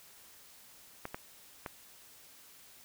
clicks, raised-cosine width 0.5 ms, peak -23 dBFS, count 3, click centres 1.054 / 1.145 / 1.662 s, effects white hiss -57 dBFS RMS until 2.84 s

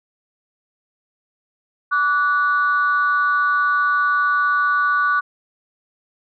sine tone pair together, 1156 / 1471.3 Hz, D6 / F#6, -28 / -10 cents, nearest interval major third, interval 418 cents, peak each -17 dBFS, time 1.91-5.21 s, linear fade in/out 20 ms, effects tanh soft clip ceiling -8 dBFS

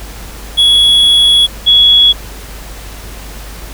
triangle / sine tone pair in turn, 3362 / 3362 Hz, G#7 / G#7, +20 / +20 cents, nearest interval unison, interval 0 cents, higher neither, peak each -3 dBFS, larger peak neither, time 0.57-1.47 / 1.66-2.13 s, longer first, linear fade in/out 20 ms, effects added 50 Hz sine -27 dBFS peak until 3.73 s + pink hiss -31 dBFS RMS until 3.73 s

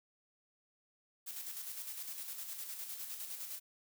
blue noise with tremolo, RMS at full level -43 dBFS, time 1.26-3.6 s, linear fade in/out 20 ms, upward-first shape square, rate 9.8 Hz, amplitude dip 40%, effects none

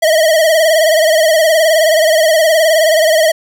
square tone with vibrato, 637 Hz, D#5, 41 cents sharp, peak -8 dBFS, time 0.02-3.32 s, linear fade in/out 10 ms, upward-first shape sine, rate 19 Hz, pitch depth 77 cents each way, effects none

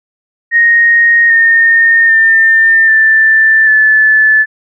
sine tone with pitch steps, 1864.7 / 1832.7 / 1801.2 / 1770.2 / 1739.8 Hz, A#6 / A#6 / A6 / A6 / A6, 0 / -30 / +40 / +10 / -20 cents, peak -4 dBFS, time 0.51-4.46 s, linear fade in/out 50 ms, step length 790 ms, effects none

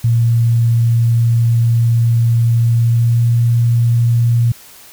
sine tone with pitch glide, 116.54 to 117.89 Hz, A#2 to A#2, 0 to +20 cents, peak -9 dBFS, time 0.04-4.52 s, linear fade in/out 5 ms, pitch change +20 cents, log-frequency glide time 2.82-3.28 s, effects white hiss -40 dBFS RMS until 4.92 s

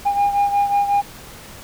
sine beating tone pair, 808 / 813.5 Hz, G#5 / G#5, -48 / -36 cents, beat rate 5.5 Hz, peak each -14 / -19 dBFS, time 0.05-1.02 s, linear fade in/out 20 ms, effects tanh soft clip ceiling -12 dBFS + pink hiss -39 dBFS RMS until 1.63 s

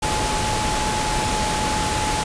sine tone in noise, 855 Hz, A5, 50 cents flat, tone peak -24 dBFS, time 0.02-2.24 s, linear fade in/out 10 ms, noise pink, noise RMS -23 dBFS, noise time 0.02-2.24 s, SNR -4 dB, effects resampled to 22050 Hz

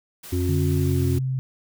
white noise, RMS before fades -40 dBFS, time 0.23-1.19 s, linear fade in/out 10 ms
harmonic tone, 90 Hz, F#2, 47 cents flat, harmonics 1 / 3 / 4, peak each -22 / -27 / -28 dBFS, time 0.32-1.19 s, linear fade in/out 10 ms
sine tone with pitch glide, 146.83 to 130.81 Hz, D3 to C3, 0 to 0 cents, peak -22 dBFS, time 0.49-1.39 s, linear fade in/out 0 ms, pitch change -200 cents, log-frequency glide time 0.74-1.04 s
effects none

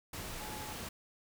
sine tone in noise, 853 Hz, G#5, 46 cents sharp, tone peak -47 dBFS, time 0.4-0.73 s, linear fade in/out 5 ms, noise pink, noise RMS -43 dBFS, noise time 0.13-0.89 s, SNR -7 dB, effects none

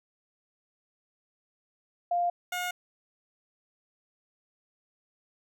sine / 15% pulse tone pair in turn, 700 / 718 Hz, F5 / F5, +4 / +48 cents, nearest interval unison, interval 44 cents, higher second, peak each -24 dBFS, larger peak neither, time 2.11-2.3 / 2.52-2.71 s, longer neither, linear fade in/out 5 ms, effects none

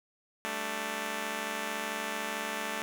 5% pulse chord, G suspended second, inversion none, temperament just, 196 / 220.5 / 294 Hz, G3 / A3 / D4, 0 / +4 / +2 cents, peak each -31 / -25 / -29 dBFS, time 0.45-2.82 s, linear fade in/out 0 ms, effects none

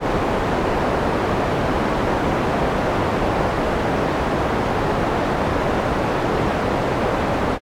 white low-pass noise, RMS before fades -20 dBFS, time 0-7.59 s, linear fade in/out 50 ms, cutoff 790 Hz, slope 12 dB/octave, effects AAC 64 kbps

